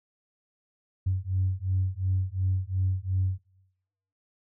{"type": "beating tone pair", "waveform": "sine", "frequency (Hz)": [92.5, 95.3], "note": ["F#2", "G2"], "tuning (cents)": [0, -48], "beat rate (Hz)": 2.8, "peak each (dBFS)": [-27, -27], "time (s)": [1.06, 3.39], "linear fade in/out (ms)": 10, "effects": ["noise-tail reverb RT60 0.9 s tail -23 dB re dry", "tanh soft clip ceiling -17 dBFS"]}